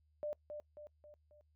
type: tone with echo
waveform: sine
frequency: 596 Hz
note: D5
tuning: 25 cents sharp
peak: -37 dBFS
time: 0.23-0.33 s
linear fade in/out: 0 ms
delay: 270 ms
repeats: 4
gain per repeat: -6 dB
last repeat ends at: 1.41 s
effects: noise-tail reverb RT60 0.1 s tail -24 dB re dry + added 76 Hz sine -70 dBFS peak until 1.55 s